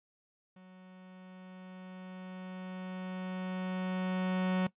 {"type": "tone with level ramp", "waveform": "45% pulse", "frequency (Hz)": 185, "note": "F#3", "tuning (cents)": 0, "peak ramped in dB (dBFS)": [-53, -27], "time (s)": [0.56, 4.67], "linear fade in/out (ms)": 5, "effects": ["noise-tail reverb RT60 0.1 s tail -19 dB re dry", "resampled to 8000 Hz"]}